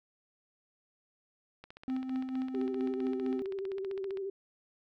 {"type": "click train", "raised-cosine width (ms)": 0.3, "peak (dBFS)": -32, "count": 40, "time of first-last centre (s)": [1.64, 4.172], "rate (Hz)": 15.4}
{"type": "tone with tremolo", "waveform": "triangle", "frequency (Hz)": 260, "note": "C4", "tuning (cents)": -11, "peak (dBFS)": -28, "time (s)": [1.88, 3.42], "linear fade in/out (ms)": 0, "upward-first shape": "sine", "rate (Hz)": 4.4, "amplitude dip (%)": 55}
{"type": "tone with vibrato", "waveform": "sine", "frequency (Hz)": 388.1, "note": "G4", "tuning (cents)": -17, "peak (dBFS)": -34, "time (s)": [2.54, 4.3], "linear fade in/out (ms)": 5, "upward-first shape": "sine", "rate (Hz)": 14, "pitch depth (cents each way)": 45}
{"effects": []}